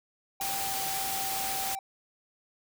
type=tone with pitch glide; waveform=triangle; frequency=784 to 776.3 Hz; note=G5 to G5; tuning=0 to -17 cents; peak=-33 dBFS; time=0.4-1.79 s; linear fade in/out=2 ms; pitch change=-17 cents; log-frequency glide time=0.63-0.8 s
type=noise; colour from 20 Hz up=white; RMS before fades=-33 dBFS; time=0.41-1.75 s; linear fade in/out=0 ms
effects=none